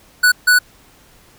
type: tone bursts at uneven times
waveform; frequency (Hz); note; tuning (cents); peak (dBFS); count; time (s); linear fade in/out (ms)
square; 1480; F#6; 0; -9; 2; 0.23-0.32 / 0.47-0.59; 10
effects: pink hiss -49 dBFS RMS until 1.38 s